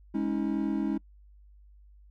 triangle chord, Ab suspended fourth, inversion none, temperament equal with one note detuned, 207.7 / 277.2 / 319.3 Hz, Ab3 / Db4 / Eb4, 0 / 0 / +45 cents, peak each -29 / -29 / -29 dBFS, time 0.14-0.98 s, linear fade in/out 10 ms, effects noise-tail reverb RT60 0.1 s tail -25 dB re dry + added 50 Hz sine -52 dBFS peak until 2.1 s

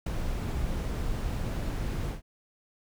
brown noise with ADSR envelope, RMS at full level -27 dBFS, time 0.06-2.22 s, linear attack 6 ms, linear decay 11 ms, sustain -4 dB, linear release 130 ms, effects none

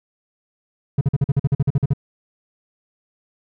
triangle tone bursts, 138.59 Hz, C#3, in tune, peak -11 dBFS, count 13, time 0.98-1.935 s, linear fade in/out 5 ms, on 31 ms, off 46 ms, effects none

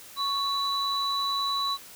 sine tone pair together, 1108.7 / 3951 Hz, C#6 / B7, 0 / 0 cents, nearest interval octave + minor seventh, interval 2200 cents, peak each -27 dBFS, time 0.16-1.78 s, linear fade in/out 50 ms, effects tanh soft clip ceiling -19 dBFS + white hiss -47 dBFS RMS until 1.95 s

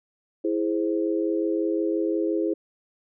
sine chord, E augmented, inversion none, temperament equal, 329.6 / 415.3 / 523.3 Hz, E4 / G#4 / B#4, 0 / 0 / 0 cents, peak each -24 / -27 / -30 dBFS, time 0.44-2.54 s, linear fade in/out 10 ms, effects none

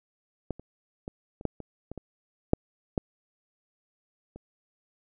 clicks, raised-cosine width 2 ms, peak -17 / -30 / -23 / -29 / -13 / -26 / -24 / -24 / -6 / -12 / -30 dBFS, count 11, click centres 0.507 / 0.596 / 1.079 / 1.411 / 1.453 / 1.603 / 1.916 / 1.977 / 2.534 / 2.978 / 4.36 s, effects none

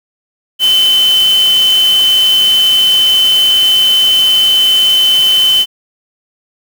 sine tone in noise, 3051 Hz, G7, 48 cents flat, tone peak -6 dBFS, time 0.59-5.66 s, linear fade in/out 50 ms, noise white, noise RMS -22 dBFS, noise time 0.59-5.66 s, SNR +13 dB, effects none

